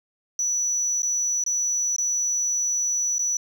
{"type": "tone with dropouts", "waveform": "sine", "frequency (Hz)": 5920, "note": "F#8", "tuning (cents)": 0, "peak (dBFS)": -19, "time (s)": [0.39, 3.37], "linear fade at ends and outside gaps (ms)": 2, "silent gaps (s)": [[1.021, 1.03], [1.439, 1.463], [1.963, 1.983], [3.183, 3.192]], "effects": ["tanh soft clip ceiling -20 dBFS"]}